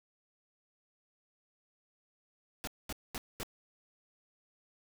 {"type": "noise bursts", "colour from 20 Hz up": "pink", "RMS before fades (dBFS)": -39, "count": 4, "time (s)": [2.64, 3.432], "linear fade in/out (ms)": 0, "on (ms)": 33, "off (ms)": 220, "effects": []}